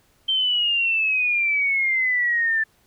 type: exponential sweep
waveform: sine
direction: down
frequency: 3136 to 1760 Hz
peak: -18 dBFS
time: 0.28-2.64 s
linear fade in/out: 10 ms
effects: pink hiss -61 dBFS RMS until 2.86 s